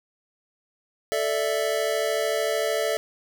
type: chord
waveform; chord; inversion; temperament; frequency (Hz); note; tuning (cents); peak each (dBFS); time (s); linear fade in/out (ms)
square; A suspended fourth; none; just; 440 / 586.7 / 660; A4 / D5 / E5; 0 / -2 / +2; -28; 1.12-2.97; 0
effects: none